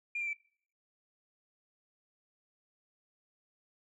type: tone with pitch steps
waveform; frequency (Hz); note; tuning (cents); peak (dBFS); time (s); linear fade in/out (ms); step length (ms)
sine; 2407 / 2364 / 2322; D7 / D7 / D7; +42 / +11 / -20; -32; 0.15-0.333; 5; 61
effects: noise-tail reverb RT60 0.6 s tail -26 dB re dry + tanh soft clip ceiling -28 dBFS